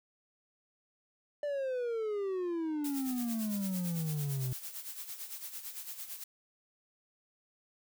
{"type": "exponential sweep", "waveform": "triangle", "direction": "down", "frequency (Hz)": [593, 125.1], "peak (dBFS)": -30, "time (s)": [1.43, 4.53], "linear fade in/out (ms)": 2}
{"type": "noise with tremolo", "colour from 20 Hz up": "blue", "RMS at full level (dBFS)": -41, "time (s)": [2.84, 6.24], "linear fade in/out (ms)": 5, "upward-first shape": "sine", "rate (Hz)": 8.9, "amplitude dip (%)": 65}
{"effects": []}